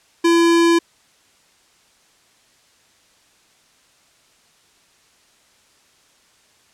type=tone; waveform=square; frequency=337.3 Hz; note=E4; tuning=40 cents sharp; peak=-12 dBFS; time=0.24-0.79 s; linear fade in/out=10 ms; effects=white hiss -56 dBFS RMS until 6.73 s + low-pass 8000 Hz 12 dB/octave